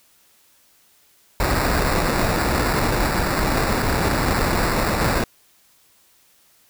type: noise with sample-and-hold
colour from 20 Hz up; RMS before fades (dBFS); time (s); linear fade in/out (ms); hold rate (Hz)
pink; -20; 1.4-5.24; 2; 3150
effects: white hiss -57 dBFS RMS until 6.69 s